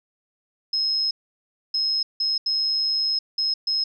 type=tone bursts at uneven times; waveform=sine; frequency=5150 Hz; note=E8; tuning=41 cents flat; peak=-20 dBFS; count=6; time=0.73-1.11 / 1.74-2.03 / 2.2-2.38 / 2.46-3.19 / 3.38-3.54 / 3.67-3.84 s; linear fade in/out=5 ms; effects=none